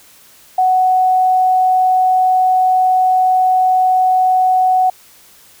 sine tone, 743 Hz, F#5, 7 cents sharp, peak -9 dBFS, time 0.58-4.9 s, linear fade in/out 5 ms, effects white hiss -45 dBFS RMS until 5.6 s

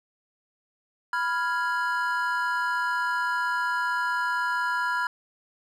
triangle chord, F diminished, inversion second, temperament equal, 987.8 / 1396.9 / 1661.2 Hz, Cb6 / F6 / Ab6, 0 / 0 / 0 cents, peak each -26 / -26 / -29 dBFS, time 1.13-5.07 s, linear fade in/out 2 ms, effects none

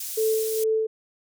pink high-pass noise, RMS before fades -33 dBFS, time 0-0.64 s, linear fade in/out 5 ms, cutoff 7300 Hz, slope 12 dB/octave
sine tone with tremolo, 440 Hz, A4, in tune, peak -19 dBFS, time 0.17-0.87 s, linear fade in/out 10 ms, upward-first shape sine, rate 2.3 Hz, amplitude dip 50%
effects none

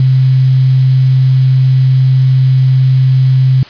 sine tone with quantisation, 130.81 Hz, C3, in tune, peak -5 dBFS, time 0-3.63 s, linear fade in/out 2 ms, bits 5, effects white hiss -34 dBFS RMS until 3.69 s + resampled to 11025 Hz

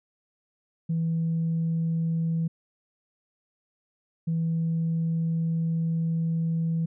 sine tone pair in turn, 164.2 / 164.2 Hz, E3 / E3, -6 / -6 cents, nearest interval unison, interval 0 cents, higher neither, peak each -22 dBFS, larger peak neither, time 0.89-2.48 / 4.27-6.86 s, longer second, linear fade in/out 10 ms, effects tanh soft clip ceiling -20 dBFS

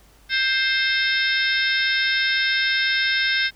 harmonic tone, 526 Hz, C5, 9 cents sharp, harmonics 3 / 4 / 5 / 6 / 7 / 8 / 9 / 10, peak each -22 / -24 / -30 / -33 / -25 / -35 / -38 / -28 dBFS, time 0.29-3.51 s, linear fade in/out 50 ms, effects added 50 Hz sine -53 dBFS peak until 3.55 s + pink hiss -55 dBFS RMS until 3.55 s

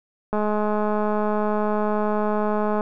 click train, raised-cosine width 1 ms, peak -11 dBFS, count 524, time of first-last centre 0.33-2.809 s, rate 211 Hz, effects none

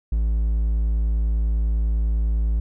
triangle tone, 55 Hz, A1, in tune, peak -16 dBFS, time 0.12-2.6 s, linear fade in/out 5 ms, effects none

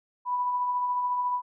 sine tone with tremolo, 987.8 Hz, B5, in tune, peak -23 dBFS, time 0.25-1.42 s, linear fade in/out 50 ms, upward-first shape triangle, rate 14 Hz, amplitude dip 35%, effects none

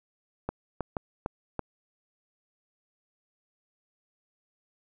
clicks, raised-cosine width 1 ms, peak -16 dBFS, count 5, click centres 0.49 / 0.807 / 0.968 / 1.261 / 1.593 s, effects none

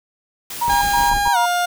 white noise, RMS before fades -30 dBFS, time 0.5-1.1 s, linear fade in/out 5 ms
sine tone bursts, 948 Hz, A#5, 29 cents sharp, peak -16 dBFS, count 3, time 0.61-1.46 s, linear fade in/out 10 ms, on 210 ms, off 110 ms
brown noise with tremolo, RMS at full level -27 dBFS, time 0.68-1.28 s, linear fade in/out 0 ms, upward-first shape square, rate 6.9 Hz, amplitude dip 55%
30% pulse tone with pitch glide, 812 to 706.9 Hz, G#5 to F5, -39 to +21 cents, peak -14 dBFS, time 0.69-1.66 s, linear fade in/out 10 ms, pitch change -240 cents, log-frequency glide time 1.32-1.37 s
effects none

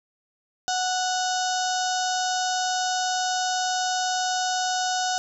harmonic tone, 738 Hz, F#5, 5 cents flat, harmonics 1 / 2 / 4 / 5 / 6 / 7 / 8 / 9 / 10, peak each -25 / -31 / -36 / -35 / -37 / -34 / -34 / -36 / -39 dBFS, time 0.68-5.18 s, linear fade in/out 0 ms, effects none

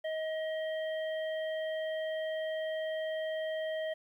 harmonic tone, 632 Hz, D#5, 27 cents sharp, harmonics 1 / 3 / 5, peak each -33 / -43 / -47 dBFS, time 0.04-3.94 s, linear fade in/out 10 ms, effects 11-bit

